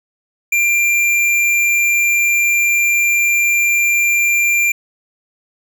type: tone with tanh clipping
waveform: sine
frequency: 2378 Hz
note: D7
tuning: 21 cents sharp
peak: -13 dBFS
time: 0.52-4.72 s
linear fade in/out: 5 ms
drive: 16 dB
effects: none